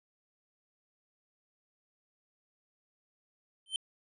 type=tone with exponential growth; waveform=square; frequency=3102 Hz; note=G7; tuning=19 cents flat; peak=-27 dBFS; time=3.66-3.76 s; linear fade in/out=1 ms; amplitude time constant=20 ms; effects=resampled to 24000 Hz